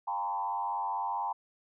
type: tone with frequency modulation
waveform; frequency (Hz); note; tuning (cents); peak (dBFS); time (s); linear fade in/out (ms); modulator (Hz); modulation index
sine; 901; A5; +41; -30; 0.07-1.33; 10; 95.6; 1.3
effects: none